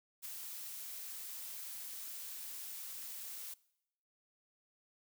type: noise with ADSR envelope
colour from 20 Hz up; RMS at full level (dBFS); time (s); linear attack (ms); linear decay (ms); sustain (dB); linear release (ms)
blue; -42; 0.22-3.54; 35; 3; -4; 5
effects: noise-tail reverb RT60 0.8 s tail -22 dB re dry